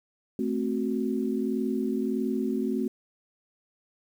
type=chord; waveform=sine; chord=F# diminished; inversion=first; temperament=equal; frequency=220 / 261.6 / 370 Hz; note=A3 / C4 / F#4; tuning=0 / 0 / 0 cents; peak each=-29 / -29 / -31 dBFS; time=0.39-2.88 s; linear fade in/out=2 ms; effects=9-bit